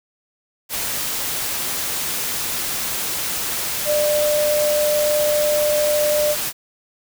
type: tone in noise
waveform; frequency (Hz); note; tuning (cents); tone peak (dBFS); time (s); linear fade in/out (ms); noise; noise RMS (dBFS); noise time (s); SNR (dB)
sine; 597; D5; +28; -16; 3.85-6.36; 50; white; -24; 0.69-6.53; +5
effects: none